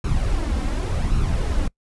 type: noise with flanger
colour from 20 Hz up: brown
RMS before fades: -21 dBFS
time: 0.04-1.68 s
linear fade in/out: 5 ms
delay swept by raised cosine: 0.74 to 3.84 ms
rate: 0.89 Hz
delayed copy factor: +0.55
effects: noise-tail reverb RT60 0.1 s tail -25 dB re dry + resampled to 24000 Hz

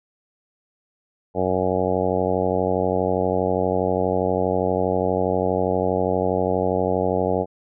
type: harmonic tone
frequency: 92.4 Hz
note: F#2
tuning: 2 cents flat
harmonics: 1 / 2 / 3 / 4 / 5 / 6 / 7 / 8 / 9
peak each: -30 / -28 / -29 / -28 / -24 / -26 / -27 / -29 / -30 dBFS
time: 1.34-7.46 s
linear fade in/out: 50 ms
effects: none

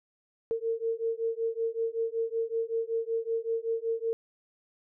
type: beating tone pair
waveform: sine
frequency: 452.9 / 458.2 Hz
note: A#4 / A#4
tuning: -50 / -30 cents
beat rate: 5.3 Hz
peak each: -31 dBFS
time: 0.51-4.13 s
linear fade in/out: 0 ms
effects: none

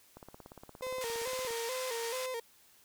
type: click train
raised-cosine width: 1 ms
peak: -34 dBFS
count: 24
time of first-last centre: 0.17-1.507 s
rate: 17.2 Hz
type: tone with vibrato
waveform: 35% pulse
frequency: 487.3 Hz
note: B4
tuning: 23 cents flat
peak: -34 dBFS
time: 0.82-2.4 s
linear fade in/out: 5 ms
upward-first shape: square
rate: 2.3 Hz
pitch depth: 90 cents each way
type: band-pass noise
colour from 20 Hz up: white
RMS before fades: -43 dBFS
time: 1.01-2.26 s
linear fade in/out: 2 ms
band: 840 to 8300 Hz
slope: 12 dB/octave
effects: white hiss -63 dBFS RMS until 2.84 s

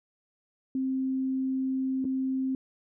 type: tone with dropouts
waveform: sine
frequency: 263.2 Hz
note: C4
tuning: 10 cents sharp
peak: -26 dBFS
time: 0.75-2.55 s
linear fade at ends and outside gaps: 2 ms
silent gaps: 2.044-2.051 s
effects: none

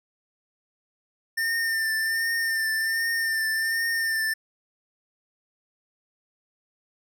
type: tone with vibrato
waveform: square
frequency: 1802 Hz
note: A6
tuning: 41 cents sharp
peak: -24 dBFS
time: 1.37-4.34 s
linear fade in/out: 10 ms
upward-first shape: triangle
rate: 1.3 Hz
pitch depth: 35 cents each way
effects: none

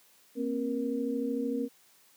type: tone cluster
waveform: sine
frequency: 233.9 / 267.2 / 471.2 Hz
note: A#3 / C4 / A#4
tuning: +6 / +36 / +19 cents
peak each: -34 / -31 / -34 dBFS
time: 0.35-1.69 s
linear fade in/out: 50 ms
effects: white hiss -62 dBFS RMS until 2.16 s + high-pass 150 Hz 12 dB/octave

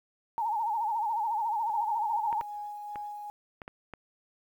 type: tone with vibrato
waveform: sine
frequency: 880 Hz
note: A5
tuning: in tune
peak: -27 dBFS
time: 0.38-2.41 s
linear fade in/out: 0 ms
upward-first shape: sine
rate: 14 Hz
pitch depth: 110 cents each way
type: tone with tremolo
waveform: sine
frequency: 830.6 Hz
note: G#5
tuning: in tune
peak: -35 dBFS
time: 1.7-3.3 s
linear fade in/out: 0 ms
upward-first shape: sine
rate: 2.5 Hz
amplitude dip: 30%
type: clicks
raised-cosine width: 0.5 ms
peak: -26 dBFS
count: 6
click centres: 2.328 / 2.412 / 2.958 / 3.618 / 3.679 / 3.937 s
effects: 10-bit

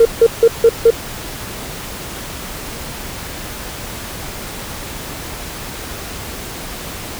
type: tone bursts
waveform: sine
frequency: 460 Hz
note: A#4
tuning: 23 cents flat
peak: -3 dBFS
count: 5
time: 0-0.905 s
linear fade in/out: 5 ms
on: 53 ms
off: 160 ms
effects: tanh soft clip ceiling 0 dBFS + pink hiss -28 dBFS RMS until 7.19 s

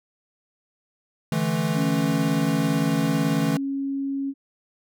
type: chord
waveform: square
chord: D suspended second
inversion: none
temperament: equal with one note detuned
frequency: 146.83 / 164.81 / 216.1 Hz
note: D3 / E3 / A3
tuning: 0 / 0 / -31 cents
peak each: -29 / -25 / -27 dBFS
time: 1.32-3.57 s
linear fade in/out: 2 ms
type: tone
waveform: sine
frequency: 274.9 Hz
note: C#4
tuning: 14 cents flat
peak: -24 dBFS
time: 1.74-4.34 s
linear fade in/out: 50 ms
effects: none

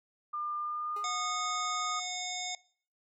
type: tone with pitch glide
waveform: sine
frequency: 1201 to 1242.6 Hz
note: D6 to D#6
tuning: +38 to -3 cents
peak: -33 dBFS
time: 0.33-2 s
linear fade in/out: 10 ms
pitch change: +59 cents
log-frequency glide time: 0.61-1.41 s
type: tone with exponential decay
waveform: 25% pulse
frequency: 415.3 Hz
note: G#4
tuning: in tune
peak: -40 dBFS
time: 0.96-1.18 s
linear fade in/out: 5 ms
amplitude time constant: 46 ms
type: harmonic tone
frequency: 728 Hz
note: F#5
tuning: 28 cents flat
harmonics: 1 / 3 / 5 / 7 / 9 / 10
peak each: -41 / -42 / -40 / -44 / -44 / -42 dBFS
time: 1.04-2.55 s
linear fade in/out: 2 ms
effects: noise-tail reverb RT60 0.5 s tail -21 dB re dry

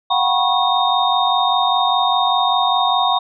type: tone cluster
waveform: sine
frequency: 722 / 767 / 972 / 1096 / 3694 Hz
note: F#5 / G5 / B5 / C#6 / A#7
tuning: -43 / -38 / -28 / -20 / -16 cents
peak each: -20 dBFS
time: 0.1-3.19 s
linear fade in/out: 10 ms
effects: none

